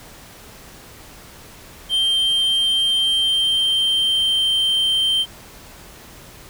triangle tone with pitch glide, 3152 to 3132 Hz, G7 to G7, +9 to -2 cents, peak -14 dBFS, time 1.89-5.26 s, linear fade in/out 50 ms, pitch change -11 cents, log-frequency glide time 2.98-4.51 s, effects pink hiss -42 dBFS RMS until 6.49 s

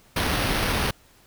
pink noise with sample-and-hold, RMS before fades -24 dBFS, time 0.16-0.91 s, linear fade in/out 5 ms, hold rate 7350 Hz, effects pink hiss -56 dBFS RMS until 1.26 s

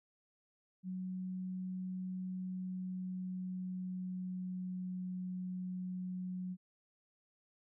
sine tone with pitch glide, 185 to 183.09 Hz, F#3 to F#3, 0 to -18 cents, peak -38 dBFS, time 0.83-6.57 s, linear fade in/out 50 ms, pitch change -18 cents, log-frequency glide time 2.24-5.1 s, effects none

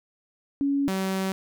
sine / sawtooth tone pair in turn, 280 / 190.84 Hz, C#4 / G3, +18 / -46 cents, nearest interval perfect fifth, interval 664 cents, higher first, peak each -21 dBFS, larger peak neither, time 0.61-0.88 / 0.88-1.32 s, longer second, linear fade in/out 0 ms, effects none

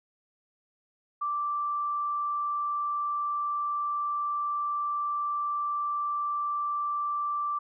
sine tone, 1172 Hz, D6, 4 cents flat, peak -27 dBFS, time 1.21-7.59 s, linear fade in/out 10 ms, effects none

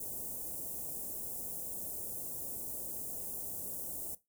white band-stop noise, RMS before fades -41 dBFS, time 0-4.15 s, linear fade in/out 5 ms, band 650 to 8400 Hz, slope 24 dB/octave, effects noise-tail reverb RT60 0.2 s tail -17 dB re dry

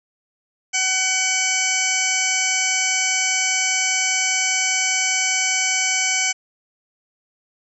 harmonic tone, 755 Hz, F#5, 35 cents sharp, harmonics 1 / 2 / 3 / 4 / 6 / 7 / 8 / 9 / 10, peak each -31 / -30 / -22 / -28 / -32 / -31 / -23 / -30 / -26 dBFS, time 0.73-6.33 s, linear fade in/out 20 ms, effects none

